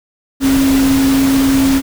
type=tone in noise; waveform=sine; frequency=270.1 Hz; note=C#4; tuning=45 cents flat; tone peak=-9 dBFS; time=0.4-1.82 s; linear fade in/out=50 ms; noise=pink; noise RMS=-20 dBFS; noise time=0.4-1.82 s; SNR=+8 dB; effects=none